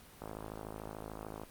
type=click train; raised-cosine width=1 ms; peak=-28 dBFS; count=66; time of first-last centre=0.22-1.435 s; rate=53.5 Hz; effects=pink hiss -56 dBFS RMS until 1.5 s + Opus 32 kbps